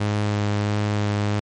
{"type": "tone with vibrato", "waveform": "sawtooth", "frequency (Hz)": 103.83, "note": "G#2", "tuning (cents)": 0, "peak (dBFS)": -16, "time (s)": [0, 1.4], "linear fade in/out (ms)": 10, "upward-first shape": "sine", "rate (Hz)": 1.5, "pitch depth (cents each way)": 10, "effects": ["low-pass 6000 Hz 12 dB/octave", "MP3 48 kbps"]}